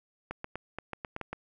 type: clicks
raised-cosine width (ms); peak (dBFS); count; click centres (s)
0.5; -21; 9; 0.31 / 0.444 / 0.556 / 0.786 / 0.933 / 1.048 / 1.164 / 1.213 / 1.33
effects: none